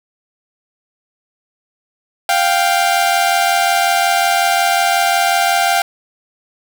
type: tone pair together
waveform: sawtooth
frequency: 698.5 / 784 Hz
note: F5 / G5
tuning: 0 / 0 cents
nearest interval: major second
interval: 200 cents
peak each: -11 dBFS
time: 2.29-5.82 s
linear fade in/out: 2 ms
effects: none